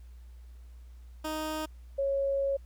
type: tone pair in turn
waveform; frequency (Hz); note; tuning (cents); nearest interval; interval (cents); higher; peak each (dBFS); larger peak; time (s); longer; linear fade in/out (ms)
15% pulse / sine; 311.1 / 551.1; D#4 / C#5; 0 / -10; minor seventh; 990; second; -26; neither; 1.24-1.66 / 1.98-2.57; second; 10
effects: added 60 Hz sine -46 dBFS peak until 2.65 s + pink hiss -68 dBFS RMS until 2.65 s